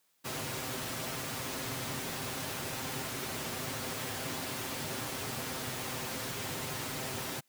pink noise with comb filter, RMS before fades -37 dBFS, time 0.24-7.41 s, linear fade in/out 20 ms, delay 7.7 ms, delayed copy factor +0.55, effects white hiss -73 dBFS RMS until 7.48 s + high-pass 100 Hz 12 dB/octave

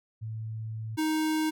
sine / square tone pair in turn, 110.5 / 312.5 Hz, A2 / D#4, +8 / +8 cents, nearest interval octave + tritone, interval 1800 cents, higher second, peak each -33 / -26 dBFS, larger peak second, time 0.21-0.97 / 0.97-1.51 s, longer first, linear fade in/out 20 ms, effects none

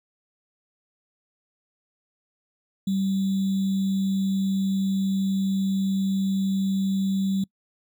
sine tone with sample-and-hold, 193.6 Hz, G3, 21 cents flat, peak -21 dBFS, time 2.87-7.44 s, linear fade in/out 5 ms, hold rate 3675 Hz, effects noise-tail reverb RT60 0.1 s tail -25 dB re dry

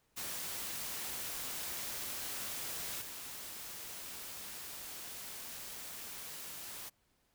white noise with level steps, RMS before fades -41 / -46 dBFS, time 0.16-6.9 s, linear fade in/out 20 ms, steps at 3.01 s, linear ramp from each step 10 ms, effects pink hiss -75 dBFS RMS until 7.34 s

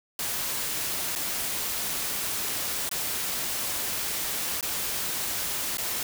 white noise with dropouts, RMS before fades -30 dBFS, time 0.19-6.03 s, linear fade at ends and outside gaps 2 ms, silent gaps 1.153-1.159 / 2.892-2.913 / 4.61-4.627 / 5.772-5.782 s, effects none

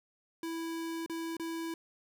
square tone with dropouts, 329.6 Hz, E4, in tune, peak -36 dBFS, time 0.43-1.74 s, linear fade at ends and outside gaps 2 ms, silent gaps 1.062-1.097 / 1.368-1.397 s, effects none

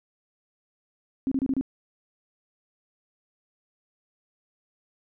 sine tone bursts, 266.8 Hz, C4, 34 cents sharp, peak -22 dBFS, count 5, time 1.27-1.611 s, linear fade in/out 0 ms, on 45 ms, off 29 ms, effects none

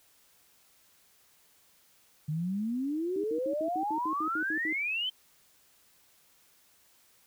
sine exponential sweep, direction up, 147.5 to 3136 Hz, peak -29 dBFS, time 2.28-5.1 s, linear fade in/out 10 ms
sine tone bursts, 314.8 Hz, D#4, 20 cents sharp, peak -33 dBFS, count 11, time 3.16-4.728 s, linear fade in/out 2 ms, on 78 ms, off 71 ms
effects white hiss -64 dBFS RMS until 7.26 s

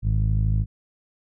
sawtooth tone with low-pass filter, 52.9 Hz, G#1, 33 cents sharp, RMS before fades -21 dBFS, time 0.02-0.66 s, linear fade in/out 50 ms, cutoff 130 Hz, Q 3, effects none

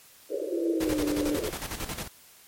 white band-pass noise, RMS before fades -32 dBFS, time 0.29-1.51 s, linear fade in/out 20 ms, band 320 to 570 Hz, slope 96 dB/octave
sine tone with pitch glide, 336.7 to 296.5 Hz, E4 to D4, +37 to +17 cents, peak -26 dBFS, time 0.52-1.37 s, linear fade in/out 10 ms, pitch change -220 cents, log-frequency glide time 0.69-1.02 s
pink noise with tremolo, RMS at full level -33 dBFS, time 0.8-2.08 s, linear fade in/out 10 ms, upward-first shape square, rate 11 Hz, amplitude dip 60%
effects white hiss -54 dBFS RMS until 2.47 s + MP3 64 kbps

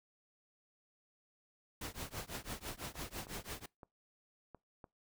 pink noise with tremolo, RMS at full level -41 dBFS, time 1.81-3.66 s, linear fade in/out 5 ms, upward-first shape triangle, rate 6 Hz, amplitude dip 100%
clicks, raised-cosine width 1 ms, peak -37 dBFS, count 6, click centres 2.955 / 3.269 / 3.396 / 3.832 / 4.547 / 4.842 s
effects noise-tail reverb RT60 0.2 s tail -24 dB re dry

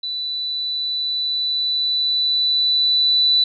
sine tone with level ramp, 3976 Hz, B7, 11 cents sharp, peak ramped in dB -23 to -12 dBFS, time 0.03-3.44 s, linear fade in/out 5 ms, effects none

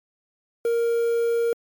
triangle tone with quantisation, 466.2 Hz, A#4, in tune, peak -17 dBFS, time 0.65-1.53 s, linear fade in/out 2 ms, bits 7, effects MP3 96 kbps

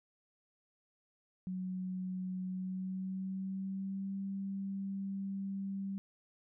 sine tone with pitch glide, 185 to 195.44 Hz, F#3 to G3, 0 to -5 cents, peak -36 dBFS, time 1.47-5.98 s, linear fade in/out 0 ms, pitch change +95 cents, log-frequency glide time 2.46-4.16 s, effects none

